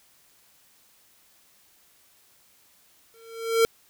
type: tone with exponential growth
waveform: square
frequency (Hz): 455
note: A#4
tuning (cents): -42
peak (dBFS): -15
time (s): 3.14-3.65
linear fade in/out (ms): 0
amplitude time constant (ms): 110
effects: white hiss -60 dBFS RMS until 3.89 s